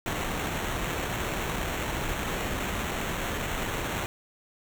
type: noise with sample-and-hold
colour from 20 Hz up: pink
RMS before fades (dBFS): -31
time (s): 0.06-4.06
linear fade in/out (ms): 0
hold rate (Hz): 4900
effects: none